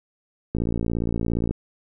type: click train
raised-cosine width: 3 ms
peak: -12 dBFS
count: 56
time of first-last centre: 0.55-1.51 s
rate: 57.3 Hz
effects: none